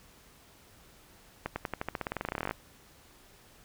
accelerating click train, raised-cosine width 0.5 ms, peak -17 dBFS, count 23, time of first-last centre 1.46-2.51 s, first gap 100 ms, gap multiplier 0.92, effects pink hiss -58 dBFS RMS until 3.64 s

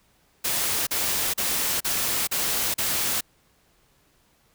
white noise bursts, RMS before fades -25 dBFS, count 6, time 0.44-3.21 s, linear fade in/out 10 ms, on 430 ms, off 38 ms, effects pink hiss -63 dBFS RMS until 4.54 s

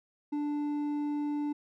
sine tone with hard clipping, 293.7 Hz, D4, in tune, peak -31 dBFS, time 0.32-1.53 s, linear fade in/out 10 ms, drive 5 dB, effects none

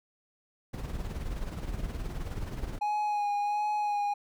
brown noise with tremolo, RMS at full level -33 dBFS, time 0.73-2.79 s, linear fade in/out 10 ms, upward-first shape sine, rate 19 Hz, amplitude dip 55%
triangle tone with vibrato, 830 Hz, G#5, 1 cent flat, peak -25 dBFS, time 2.81-4.14 s, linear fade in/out 10 ms, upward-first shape sine, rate 1.4 Hz, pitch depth 23 cents each way
effects none

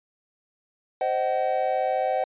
triangle chord, C diminished, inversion none, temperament equal with one note detuned, 523.3 / 622.3 / 756.8 Hz, C5 / Eb5 / Gb5, 0 / 0 / +39 cents, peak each -25 / -26 / -23 dBFS, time 1.01-2.24 s, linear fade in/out 2 ms, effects resampled to 8000 Hz

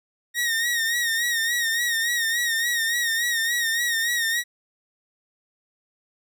sawtooth tone with vibrato, 1864.7 Hz, A#6, in tune, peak -18 dBFS, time 0.34-4.44 s, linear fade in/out 50 ms, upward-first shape sine, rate 3.5 Hz, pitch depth 60 cents each way, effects none

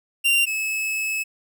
45% pulse tone pair in turn, 2773 / 2592 Hz, F7 / E7, -13 / -30 cents, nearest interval minor second, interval 117 cents, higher first, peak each -16 / -23 dBFS, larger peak first, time 0.24-0.46 / 0.46-1.24 s, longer second, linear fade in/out 20 ms, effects none

